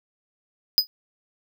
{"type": "tone with exponential decay", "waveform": "square", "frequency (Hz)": 4985, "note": "D#8", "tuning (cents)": 2, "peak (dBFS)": -10, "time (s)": [0.78, 0.87], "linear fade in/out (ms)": 0, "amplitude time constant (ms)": 18, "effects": []}